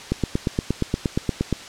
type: click train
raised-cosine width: 3 ms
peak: -7 dBFS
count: 13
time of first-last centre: 0.12-1.527 s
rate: 8.53 Hz
effects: white hiss -38 dBFS RMS until 1.68 s + low-pass 6000 Hz 12 dB/octave